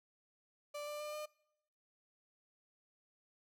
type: tone with pitch steps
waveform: 35% pulse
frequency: 587.3 / 593.1 / 598.9 / 604.9 Hz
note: D5 / D5 / D5 / D#5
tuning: 0 / +17 / +34 / -49 cents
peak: -40 dBFS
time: 0.74-1.26 s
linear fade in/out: 10 ms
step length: 130 ms
effects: noise-tail reverb RT60 0.8 s tail -24 dB re dry